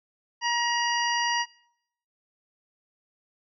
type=harmonic tone with a mistuned harmonic; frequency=950 Hz; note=A#5; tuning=33 cents sharp; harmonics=1 / 2 / 3 / 5 / 6; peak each=-26 / -29 / -31 / -33 / -34 dBFS; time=0.41-1.46 s; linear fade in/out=50 ms; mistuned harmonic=6; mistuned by=+15 cents; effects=noise-tail reverb RT60 0.7 s tail -22 dB re dry